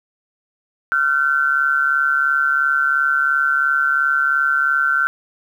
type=tone pair together; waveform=sine; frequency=1381 / 1523.9 Hz; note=F6 / G6; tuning=-20 / -49 cents; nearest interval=major second; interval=171 cents; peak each=-17 dBFS; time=0.92-5.07 s; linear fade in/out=0 ms; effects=8-bit